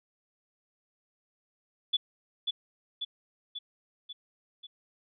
sine tone with echo, 3451 Hz, A7, 34 cents flat, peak -23 dBFS, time 1.93-1.97 s, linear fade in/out 10 ms, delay 540 ms, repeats 5, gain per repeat -4 dB, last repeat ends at 4.67 s, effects none

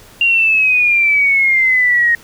sine exponential sweep, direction down, 2787 to 1864.7 Hz, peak -9 dBFS, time 0.21-2.15 s, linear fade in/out 2 ms, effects pink hiss -42 dBFS RMS until 2.23 s

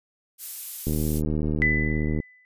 violet noise, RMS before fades -32 dBFS, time 0.38-1.22 s, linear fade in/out 50 ms
click train, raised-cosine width 3 ms, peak -14 dBFS, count 103, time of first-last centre 0.87-2.202 s, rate 76.6 Hz
sine tone with exponential decay, 2000 Hz, B6, 21 cents sharp, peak -17 dBFS, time 1.62-2.45 s, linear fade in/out 0 ms, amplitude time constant 180 ms
effects resampled to 32000 Hz

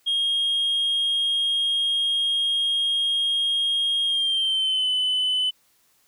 sine tone with pitch glide, 3250 to 3015 Hz, G#7 to F#7, -38 to +32 cents, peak -18 dBFS, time 0.06-5.51 s, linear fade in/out 20 ms, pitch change -130 cents, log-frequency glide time 4.05-4.89 s, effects tanh soft clip ceiling -18 dBFS + white hiss -63 dBFS RMS until 6.07 s

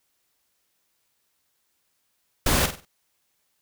pink noise with echo, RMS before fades -21 dBFS, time 2.46-2.66 s, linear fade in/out 5 ms, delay 48 ms, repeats 4, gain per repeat -9 dB, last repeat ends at 2.852 s, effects white hiss -72 dBFS RMS until 3.61 s

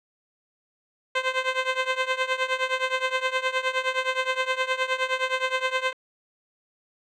10% pulse tone with tremolo, 518 Hz, C5, 17 cents flat, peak -11 dBFS, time 1.15-5.93 s, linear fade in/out 5 ms, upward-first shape triangle, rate 9.6 Hz, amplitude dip 90%, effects low-pass 4000 Hz 12 dB/octave

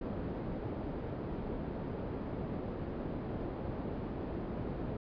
white low-pass noise, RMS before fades -39 dBFS, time 0.01-4.97 s, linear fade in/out 5 ms, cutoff 380 Hz, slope 12 dB/octave, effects resampled to 11025 Hz

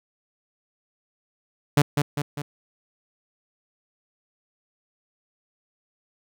sawtooth tone with echo, 145.3 Hz, D3, 18 cents flat, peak -10 dBFS, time 1.77-1.82 s, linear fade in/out 5 ms, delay 200 ms, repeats 3, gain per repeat -5 dB, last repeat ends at 2.42 s, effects none

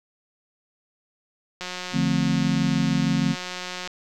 click train, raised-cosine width 0.2 ms, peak -15 dBFS, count 411, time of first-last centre 1.61-3.875 s, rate 181 Hz
sine chord, D minor seventh, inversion none, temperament equal with one note detuned, 148.62 / 174.61 / 220 / 261.6 Hz, D3 / F3 / A3 / C4, +21 / 0 / 0 / 0 cents, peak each -25 dBFS, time 1.92-3.36 s, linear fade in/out 50 ms
effects none

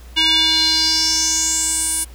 square tone with band-pass filter sweep, 319.6 Hz, D#4, 47 cents sharp, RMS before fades -17 dBFS, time 0.16-2.05 s, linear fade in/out 20 ms, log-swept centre 3100 to 10000 Hz, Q 5.5, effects added 60 Hz sine -36 dBFS peak until 2.14 s + pink hiss -47 dBFS RMS until 2.14 s

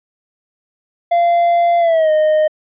triangle tone with pitch glide, 689 to 617.4 Hz, F5 to D#5, -24 to -14 cents, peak -8 dBFS, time 1.11-2.48 s, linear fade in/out 10 ms, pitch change -190 cents, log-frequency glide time 1.79-2.11 s, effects resampled to 8000 Hz

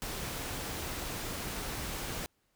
pink noise, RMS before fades -38 dBFS, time 0.02-2.26 s, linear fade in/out 0 ms, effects pink hiss -75 dBFS RMS until 2.55 s

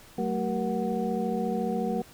sine tone cluster, 188.9 / 223.1 / 383.2 / 474.1 / 741 Hz, F#3 / A3 / G4 / A#4 / F#5, +36 / +24 / -39 / +29 / +2 cents, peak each -32 / -30 / -35 / -32 / -34 dBFS, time 0.18-2.02 s, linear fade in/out 5 ms, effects pink hiss -52 dBFS RMS until 2.13 s

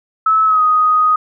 sine tone with pitch glide, 1300 to 1248.5 Hz, E6 to D#6, -24 to +6 cents, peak -9 dBFS, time 0.26-1.16 s, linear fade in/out 5 ms, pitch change -70 cents, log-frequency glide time 0.45-0.62 s, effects none

